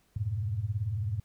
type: tone cluster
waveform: sine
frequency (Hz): 89.5 / 106 / 124.3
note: F2 / G#2 / B2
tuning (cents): +43 / +36 / +12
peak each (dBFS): -36 / -30 / -39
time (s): 0.16-1.2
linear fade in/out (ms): 5
effects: pink hiss -69 dBFS RMS until 1.24 s